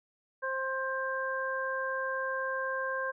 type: harmonic tone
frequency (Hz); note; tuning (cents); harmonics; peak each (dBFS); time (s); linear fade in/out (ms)
528; C5; +16; 1 / 2 / 3; -35 / -36 / -34; 0.42-3.12; 20
effects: none